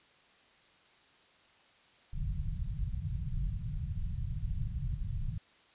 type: low-pass noise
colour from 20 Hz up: pink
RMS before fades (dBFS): -35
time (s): 2.13-5.38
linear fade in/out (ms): 5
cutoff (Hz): 160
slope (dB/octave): 48
effects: white hiss -63 dBFS RMS until 5.74 s + resampled to 8000 Hz